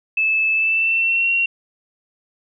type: tone with pitch glide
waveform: sine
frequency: 2617 to 2742 Hz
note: E7 to F7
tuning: -13 to -32 cents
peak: -15 dBFS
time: 0.17-1.46 s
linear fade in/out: 5 ms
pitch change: +81 cents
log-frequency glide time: 0.52-1.32 s
effects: none